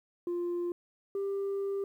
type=tone pair in turn; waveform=sine; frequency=349.2 / 395.4 Hz; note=F4 / G4; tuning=0 / +15 cents; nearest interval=major second; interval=215 cents; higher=second; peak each=-28 dBFS; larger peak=neither; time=0.27-0.72 / 1.15-1.84 s; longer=second; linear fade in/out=2 ms; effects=tanh soft clip ceiling -29 dBFS + 11-bit